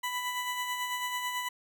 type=tone with tremolo; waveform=20% pulse; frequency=992 Hz; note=B5; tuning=7 cents sharp; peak=-25 dBFS; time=0.03-1.49 s; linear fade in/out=10 ms; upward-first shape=sine; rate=9.1 Hz; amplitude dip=40%; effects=none